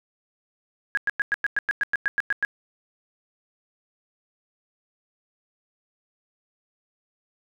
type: tone bursts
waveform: sine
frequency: 1649 Hz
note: G#6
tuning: 13 cents flat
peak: -19 dBFS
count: 13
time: 0.95-2.449 s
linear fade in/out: 0 ms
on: 23 ms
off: 100 ms
effects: none